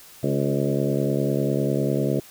harmonic tone with a mistuned harmonic, 70 Hz, C#2, 18 cents sharp, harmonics 2 / 3 / 4 / 5 / 6 / 7 / 8 / 9, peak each -25 / -27 / -28 / -29 / -30 / -30 / -31 / -32 dBFS, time 0.23-2.2 s, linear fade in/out 5 ms, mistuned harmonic 5, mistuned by +26 cents, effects white hiss -47 dBFS RMS until 2.3 s

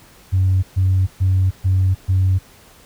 sine tone bursts, 93.9 Hz, F#2, 26 cents sharp, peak -11 dBFS, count 5, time 0.32-2.39 s, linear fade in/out 20 ms, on 310 ms, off 130 ms, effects tanh soft clip ceiling -9 dBFS + pink hiss -47 dBFS RMS until 2.85 s

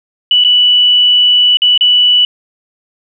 sine tone with dropouts, 2960 Hz, F#7, in tune, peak -5 dBFS, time 0.31-2.25 s, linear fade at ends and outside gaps 2 ms, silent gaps 0.439-0.447 / 1.571-1.619 / 1.777-1.809 s, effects none

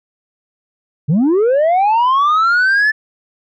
sine linear sweep, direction up, 130.81 to 1760 Hz, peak -7 dBFS, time 1.08-2.92 s, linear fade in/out 20 ms, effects tanh soft clip ceiling -9 dBFS

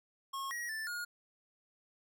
square tone with pitch steps, 1087 / 1901 / 1763 / 1433 Hz, C#6 / A#6 / A6 / F6, -34 / +33 / +3 / +44 cents, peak -38 dBFS, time 0.33-1.05 s, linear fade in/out 10 ms, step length 180 ms, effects none

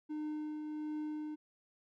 triangle tone with tremolo, 304.2 Hz, D#4, 39 cents flat, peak -34 dBFS, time 0.09-1.36 s, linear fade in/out 20 ms, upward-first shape triangle, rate 1.4 Hz, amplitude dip 35%, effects none

